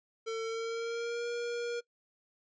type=tone with pitch glide; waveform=square; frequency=450.1 to 474.7 Hz; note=A4 to A#4; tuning=+39 to +31 cents; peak=-34 dBFS; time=0.26-1.81 s; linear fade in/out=20 ms; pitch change=+92 cents; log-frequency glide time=0.44-1.28 s; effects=noise-tail reverb RT60 0.1 s tail -23 dB re dry + resampled to 16000 Hz